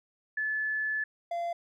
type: tone pair in turn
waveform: sine / triangle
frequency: 1730 / 686.6 Hz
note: A6 / F5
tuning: -30 / -30 cents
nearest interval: octave + major third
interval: 1600 cents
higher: first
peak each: -28 dBFS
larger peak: neither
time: 0.37-1.04 / 1.31-1.53 s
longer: first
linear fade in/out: 5 ms
effects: none